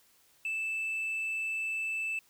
triangle tone with hard clipping, 2637 Hz, E7, in tune, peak -30 dBFS, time 0.45-2.19 s, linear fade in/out 2 ms, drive 1 dB, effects white hiss -65 dBFS RMS until 2.29 s

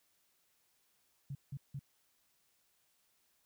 sine tone bursts, 138.59 Hz, C#3, in tune, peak -39 dBFS, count 3, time 1.3-1.793 s, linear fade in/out 5 ms, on 51 ms, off 170 ms, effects white hiss -75 dBFS RMS until 3.45 s

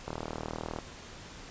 click train, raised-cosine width 1 ms, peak -21 dBFS, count 29, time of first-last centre 0.08-0.787 s, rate 39.6 Hz, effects pink hiss -47 dBFS RMS until 1.5 s + resampled to 16000 Hz

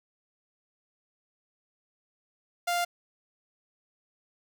sawtooth tone, 698.5 Hz, F5, in tune, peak -22 dBFS, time 2.67-2.85 s, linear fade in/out 10 ms, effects none

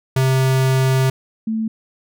square / sine tone pair in turn, 131.7 / 221.2 Hz, C3 / A3, +12 / +9 cents, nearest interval major sixth, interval 897 cents, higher second, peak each -14 / -18 dBFS, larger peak first, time 0.16-1.1 / 1.47-1.68 s, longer first, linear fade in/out 5 ms, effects none

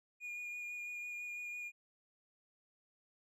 triangle tone with vibrato, 2436 Hz, D#7, 37 cents flat, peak -40 dBFS, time 0.2-1.72 s, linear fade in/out 50 ms, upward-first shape sine, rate 6 Hz, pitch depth 14 cents each way, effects none

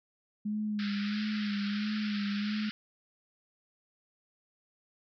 sine tone with vibrato, 207.7 Hz, G#3, in tune, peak -30 dBFS, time 0.45-2.7 s, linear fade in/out 10 ms, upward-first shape sine, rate 1.5 Hz, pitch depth 45 cents each way
pink band-pass noise, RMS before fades -42 dBFS, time 0.79-2.71 s, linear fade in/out 0 ms, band 1300 to 5200 Hz, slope 96 dB/octave
effects none

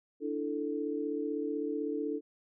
sine chord, D suspended second, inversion none, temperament equal, 293.7 / 329.6 / 440 Hz, D4 / E4 / A4, 0 / 0 / 0 cents, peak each -35 / -38 / -35 dBFS, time 0.2-2.21 s, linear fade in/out 50 ms, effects none

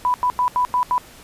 sine tone bursts at uneven times, 992 Hz, B5, 7 cents sharp, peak -15 dBFS, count 6, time 0.05-0.14 / 0.23-0.3 / 0.39-0.48 / 0.56-0.65 / 0.74-0.83 / 0.91-0.98 s, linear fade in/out 0 ms, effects pink hiss -44 dBFS RMS until 1.23 s + resampled to 32000 Hz

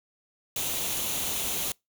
white noise with comb filter, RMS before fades -30 dBFS, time 0.56-1.72 s, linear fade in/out 2 ms, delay 0.3 ms, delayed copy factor +0.5, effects noise-tail reverb RT60 0.2 s tail -26 dB re dry

